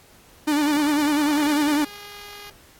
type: tone with vibrato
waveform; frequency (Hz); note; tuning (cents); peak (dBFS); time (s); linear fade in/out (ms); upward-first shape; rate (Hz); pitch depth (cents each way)
45% pulse; 295.6; D4; +11; -18; 0.47-1.85; 10; sine; 10; 66
type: tone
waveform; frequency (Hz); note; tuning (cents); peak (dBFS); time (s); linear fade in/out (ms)
5% pulse; 410.1; G#4; -22; -27; 1.36-2.5; 5
effects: pink hiss -52 dBFS RMS until 2.79 s + AAC 64 kbps